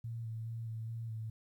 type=tone with pitch steps; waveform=sine; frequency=115.5 / 112.3 / 114.5 / 112.1 / 114.5 / 110.9 Hz; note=A#2 / A2 / A#2 / A2 / A#2 / A2; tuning=-16 / +36 / -31 / +33 / -31 / +14 cents; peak=-38 dBFS; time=0.04-1.3 s; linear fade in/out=5 ms; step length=210 ms; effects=12-bit